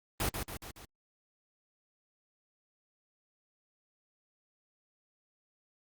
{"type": "noise with echo", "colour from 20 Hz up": "pink", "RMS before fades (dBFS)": -31, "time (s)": [0.2, 0.29], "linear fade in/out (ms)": 2, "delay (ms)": 140, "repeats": 4, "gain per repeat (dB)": -5, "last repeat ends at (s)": 0.85, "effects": ["Opus 32 kbps"]}